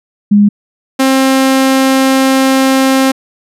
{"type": "tone pair in turn", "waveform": ["sine", "sawtooth"], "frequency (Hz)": [205.3, 265.9], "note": ["G#3", "C4"], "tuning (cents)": [-20, 28], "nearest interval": "major third", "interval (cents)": 448, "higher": "second", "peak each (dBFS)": -3, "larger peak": "neither", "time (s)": [[0.31, 0.49], [0.99, 3.12]], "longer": "second", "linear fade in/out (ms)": 10, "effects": ["resampled to 32000 Hz"]}